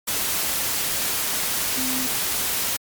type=tone in noise; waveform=sine; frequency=258 Hz; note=C4; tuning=24 cents flat; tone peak=-28 dBFS; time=1.77-2.07 s; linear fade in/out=10 ms; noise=white; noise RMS=-24 dBFS; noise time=0.07-2.77 s; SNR=-7 dB; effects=MP3 96 kbps